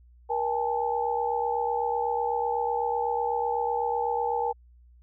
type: tone cluster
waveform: sine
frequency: 475.2 / 805 / 873 Hz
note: A#4 / G5 / A5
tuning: +33 / +46 / -14 cents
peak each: -29 dBFS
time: 0.29-4.53 s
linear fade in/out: 20 ms
effects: added 60 Hz sine -52 dBFS peak until 5.02 s